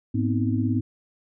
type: tone cluster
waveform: sine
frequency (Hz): 105.9 / 243.4 / 260.8 / 315.1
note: G#2 / B3 / C4 / D#4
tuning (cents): +34 / -25 / -5 / +22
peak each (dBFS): -24 / -27 / -26 / -30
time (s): 0.14-0.81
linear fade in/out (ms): 10
effects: none